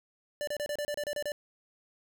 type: tone bursts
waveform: square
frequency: 587.3 Hz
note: D5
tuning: in tune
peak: -32 dBFS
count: 10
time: 0.41-1.319 s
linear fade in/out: 0 ms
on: 63 ms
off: 31 ms
effects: none